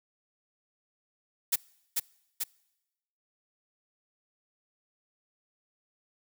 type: noise with echo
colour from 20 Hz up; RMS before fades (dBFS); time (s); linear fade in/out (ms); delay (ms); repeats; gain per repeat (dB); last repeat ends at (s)
blue; -25; 1.52-1.56; 10; 440; 2; -3; 2.44
effects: noise-tail reverb RT60 1.0 s tail -25 dB re dry